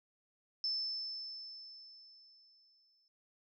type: tone with exponential decay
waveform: sine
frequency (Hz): 5274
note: E8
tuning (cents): 0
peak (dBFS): -32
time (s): 0.64-3.08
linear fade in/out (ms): 1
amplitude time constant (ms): 530
effects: none